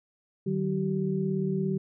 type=tone cluster; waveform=sine; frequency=152.3 / 189.7 / 384.2 Hz; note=D#3 / F#3 / G4; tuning=-37 / +43 / -35 cents; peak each=-31 / -28 / -31 dBFS; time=0.46-1.78 s; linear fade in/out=10 ms; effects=none